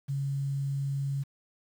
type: tone with quantisation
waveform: sine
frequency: 138.59 Hz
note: C#3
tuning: in tune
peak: -28 dBFS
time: 0.08-1.24 s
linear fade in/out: 20 ms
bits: 9
effects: none